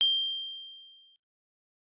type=tone with exponential decay; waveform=sine; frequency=3172 Hz; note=G7; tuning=20 cents sharp; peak=-19 dBFS; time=0.01-1.16 s; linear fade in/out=0 ms; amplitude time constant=250 ms; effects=noise-tail reverb RT60 0.5 s tail -25 dB re dry + resampled to 8000 Hz